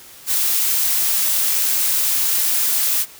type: noise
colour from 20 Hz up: blue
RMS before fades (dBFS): -18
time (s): 0.26-3.06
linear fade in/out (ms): 50
effects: white hiss -42 dBFS RMS until 3.19 s